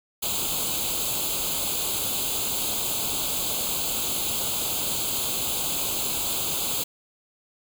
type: noise with comb filter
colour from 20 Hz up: white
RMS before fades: -27 dBFS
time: 0.22-6.84 s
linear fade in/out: 10 ms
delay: 0.27 ms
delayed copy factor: +0.9
effects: none